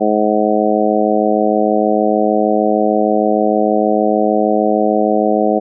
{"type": "harmonic tone", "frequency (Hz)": 106.5, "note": "G#2", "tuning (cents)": 44, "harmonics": [2, 3, 4, 5, 6, 7], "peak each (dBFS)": [-18, -18, -18, -18, -18, -18], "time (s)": [0, 5.6], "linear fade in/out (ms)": 20, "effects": []}